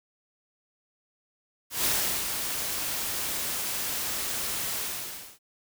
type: noise with ADSR envelope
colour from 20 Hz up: white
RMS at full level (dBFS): -25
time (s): 1.7-5.39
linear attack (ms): 150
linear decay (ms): 390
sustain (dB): -6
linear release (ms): 640
effects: none